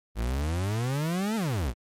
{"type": "exponential two-way sweep", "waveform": "40% pulse", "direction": "up then down", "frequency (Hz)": [52.8, 230.4, 52.8], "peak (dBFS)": -25, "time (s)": [0.15, 1.74], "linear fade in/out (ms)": 50, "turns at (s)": 1.36, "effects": ["MP3 64 kbps"]}